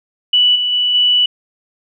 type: tone with level steps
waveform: sine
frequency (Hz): 2960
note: F#7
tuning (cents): 0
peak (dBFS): -8 / -14 / -12 / -9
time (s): 0.33-1.26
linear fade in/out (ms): 5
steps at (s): 0.55 / 0.72 / 0.94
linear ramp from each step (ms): 10
effects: none